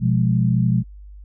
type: chord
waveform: sine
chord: F diminished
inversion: second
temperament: equal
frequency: 123.47 / 174.61 / 207.7 Hz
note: Cb3 / F3 / Ab3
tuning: 0 / 0 / 0 cents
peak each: -17 / -20 / -22 dBFS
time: 0-0.84 s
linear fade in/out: 50 ms
effects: added 50 Hz sine -37 dBFS peak until 1.24 s